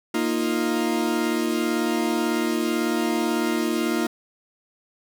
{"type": "chord", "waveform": "40% pulse", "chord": "Bb suspended fourth", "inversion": "none", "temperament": "equal", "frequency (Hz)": [233.1, 311.1, 349.2], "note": ["Bb3", "Eb4", "F4"], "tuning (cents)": [0, 0, 0], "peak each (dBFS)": -25, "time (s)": [0.14, 4.07], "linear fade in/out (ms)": 5, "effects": []}